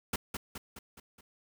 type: noise with echo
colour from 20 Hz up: pink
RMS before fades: -32 dBFS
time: 0.13-0.16 s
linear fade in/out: 5 ms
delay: 210 ms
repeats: 5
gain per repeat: -5 dB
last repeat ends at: 1.21 s
effects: none